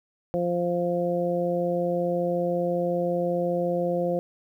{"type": "harmonic tone", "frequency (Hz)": 174.61, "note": "F3", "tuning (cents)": 0, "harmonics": [1, 2, 3, 4], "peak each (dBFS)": [-29, -30, -25, -33], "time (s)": [0.34, 4.19], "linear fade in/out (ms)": 0, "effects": ["10-bit"]}